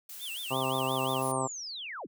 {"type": "noise", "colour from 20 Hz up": "blue", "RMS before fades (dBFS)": -44, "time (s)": [0.09, 1.32], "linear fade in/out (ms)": 5}
{"type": "tone with vibrato", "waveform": "square", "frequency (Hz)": 3087, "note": "G7", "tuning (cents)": -27, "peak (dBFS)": -37, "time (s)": [0.19, 1.23], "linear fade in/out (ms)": 50, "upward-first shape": "sine", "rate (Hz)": 5.7, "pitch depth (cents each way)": 260}
{"type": "harmonic tone", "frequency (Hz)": 131.6, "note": "C3", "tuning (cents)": 10, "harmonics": [1, 2, 3, 4, 5, 6, 7, 8, 9], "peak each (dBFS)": [-37, -37, -37, -37, -37, -37, -37, -37, -37], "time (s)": [0.5, 1.48], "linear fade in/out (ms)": 20}
{"type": "linear sweep", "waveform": "sine", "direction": "down", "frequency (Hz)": [10548, 100.1], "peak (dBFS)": -37, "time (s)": [1.21, 2.07], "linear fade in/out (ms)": 20}
{"effects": []}